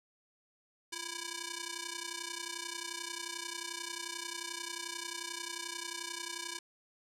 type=ring-modulated tone; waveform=5% pulse; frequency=659.3 Hz; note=E5; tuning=in tune; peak=-25 dBFS; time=0.92-6.59 s; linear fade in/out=5 ms; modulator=314 Hz; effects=resampled to 32000 Hz + 10-bit